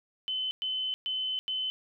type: tone bursts at uneven times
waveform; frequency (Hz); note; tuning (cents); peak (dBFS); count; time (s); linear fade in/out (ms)
sine; 3042; F#7; +47; -29; 4; 0.28-0.51 / 0.62-0.94 / 1.06-1.39 / 1.48-1.7; 0
effects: none